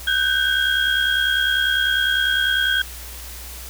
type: tone cluster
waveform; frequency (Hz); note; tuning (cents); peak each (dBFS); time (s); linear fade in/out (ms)
sine; 1507 / 1577 / 3259; F#6 / G6 / G#7; +31 / +10 / -33; -21; 0.07-2.82; 5
effects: added 60 Hz sine -36 dBFS peak until 3.69 s + white hiss -37 dBFS RMS until 3.69 s